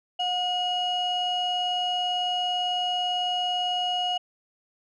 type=tone pair together; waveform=sine; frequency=723 / 2895 Hz; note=F#5 / F#7; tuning=-40 / -38 cents; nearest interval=2 octaves; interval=2402 cents; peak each=-25 dBFS; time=0.19-4.18 s; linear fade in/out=10 ms; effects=tanh soft clip ceiling -20 dBFS